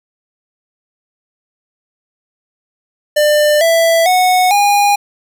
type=tone with pitch steps; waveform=square; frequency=597 / 662.4 / 735 / 815.5 Hz; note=D5 / E5 / F#5 / G#5; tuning=+28 / +8 / -12 / -32 cents; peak=-9 dBFS; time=3.16-4.96 s; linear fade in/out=10 ms; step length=450 ms; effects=none